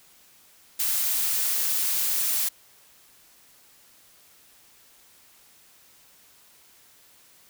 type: noise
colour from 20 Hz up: blue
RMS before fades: -25 dBFS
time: 0.79-2.49 s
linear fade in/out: 10 ms
effects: white hiss -56 dBFS RMS until 7.49 s